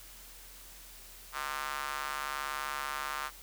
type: tone with high-pass filter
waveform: square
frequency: 70.5 Hz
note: C#2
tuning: 30 cents sharp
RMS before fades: -37 dBFS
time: 1.32-3.31 s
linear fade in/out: 50 ms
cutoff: 1200 Hz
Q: 2.7
effects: added 42 Hz sine -55 dBFS peak until 3.42 s + white hiss -52 dBFS RMS until 3.42 s